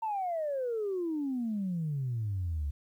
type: exponential sweep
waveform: sine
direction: down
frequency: 913 to 68.8 Hz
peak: -29 dBFS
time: 0.02-2.71 s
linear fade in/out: 10 ms
effects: tanh soft clip ceiling -26 dBFS + 11-bit